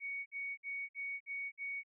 sine tone bursts, 2234 Hz, C#7, 13 cents sharp, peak -38 dBFS, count 6, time 0-1.835 s, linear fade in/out 50 ms, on 260 ms, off 55 ms, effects none

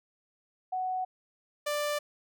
sine / sawtooth tone pair in turn, 743 / 589.7 Hz, F#5 / D5, +7 / +7 cents, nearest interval major third, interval 400 cents, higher first, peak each -29 / -25 dBFS, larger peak second, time 0.72-1.05 / 1.66-1.99 s, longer neither, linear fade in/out 10 ms, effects none

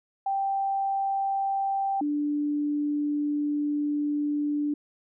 sine tone pair in turn, 784 / 293.7 Hz, G5 / D4, 0 / 0 cents, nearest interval octave + perfect fourth, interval 1700 cents, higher first, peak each -24 dBFS, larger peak neither, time 0.26-2.01 / 2.01-4.74 s, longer second, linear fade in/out 5 ms, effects none

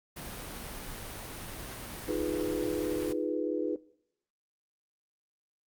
pink noise, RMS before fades -41 dBFS, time 0.16-3.13 s, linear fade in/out 10 ms
sine chord, F half-diminished seventh, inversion third, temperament equal, 311.1 / 349.2 / 415.3 / 493.9 Hz, Eb4 / F4 / Ab4 / Cb5, 0 / 0 / 0 / 0 cents, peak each -34 / -35 / -35 / -34 dBFS, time 2.08-3.76 s, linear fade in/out 5 ms
effects noise-tail reverb RT60 0.7 s tail -21 dB re dry + Opus 32 kbps

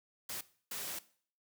white noise bursts at uneven times, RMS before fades -41 dBFS, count 2, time 0.29-0.41 / 0.71-0.99 s, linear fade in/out 5 ms, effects noise-tail reverb RT60 0.5 s tail -18 dB re dry + high-pass 100 Hz 12 dB/octave

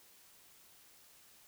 silence, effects white hiss -62 dBFS RMS until 1.47 s

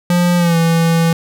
square tone with pitch glide, 175.8 to 165.93 Hz, F3 to E3, +12 to +12 cents, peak -11 dBFS, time 0.1-1.13 s, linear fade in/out 2 ms, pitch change -100 cents, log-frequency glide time 0.37-0.57 s, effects none

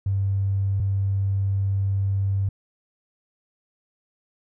triangle tone pair in turn, 98 / 98 Hz, G2 / G2, 0 / 0 cents, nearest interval unison, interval 0 cents, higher neither, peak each -16 dBFS, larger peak neither, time 0.06-0.8 / 0.8-2.49 s, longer second, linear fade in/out 5 ms, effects tanh soft clip ceiling -18 dBFS

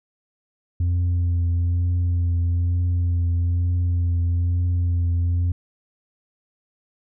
sine tone with vibrato, 87 Hz, F2, 6 cents flat, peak -15 dBFS, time 0.8-5.52 s, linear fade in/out 5 ms, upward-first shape triangle, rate 1.1 Hz, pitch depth 26 cents each way, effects tanh soft clip ceiling -17 dBFS

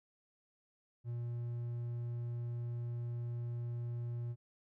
triangle tone, 119.2 Hz, A#2, 39 cents sharp, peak -35 dBFS, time 1.04-4.36 s, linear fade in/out 50 ms, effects none

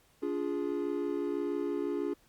triangle chord, D diminished, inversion none, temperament equal with one note detuned, 287.5 / 349.2 / 415.3 Hz, D4 / F4 / Ab4, -37 / 0 / 0 cents, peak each -33 dBFS, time 0.22-2.14 s, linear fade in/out 10 ms, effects pink hiss -66 dBFS RMS until 2.28 s + Opus 48 kbps

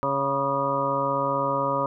harmonic tone with a mistuned harmonic, 138.59 Hz, C#3, in tune, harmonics 1 / 2 / 3 / 4 / 5 / 7 / 8 / 9, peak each -34 / -33 / -35 / -27 / -38 / -27 / -34 / -28 dBFS, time 0.03-1.86 s, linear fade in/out 0 ms, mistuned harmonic 9, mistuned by -32 cents, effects none

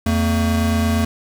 square tone pair together, 84.8 / 225.8 Hz, E2 / A3, +50 / +45 cents, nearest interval octave + perfect fourth, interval 1695 cents, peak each -19 dBFS, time 0.06-1.05 s, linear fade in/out 5 ms, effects none

